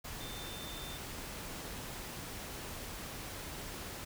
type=tone in noise; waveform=sine; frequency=3576 Hz; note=A7; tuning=27 cents sharp; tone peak=-48 dBFS; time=0.2-0.98 s; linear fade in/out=10 ms; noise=pink; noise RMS=-44 dBFS; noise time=0.04-4.05 s; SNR=-7 dB; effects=none